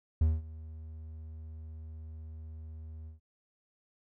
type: tone with ADSR envelope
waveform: triangle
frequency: 79 Hz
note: D#2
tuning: 27 cents sharp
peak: -19 dBFS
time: 0.21-3.2 s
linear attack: 5 ms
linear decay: 200 ms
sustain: -21 dB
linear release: 130 ms
effects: none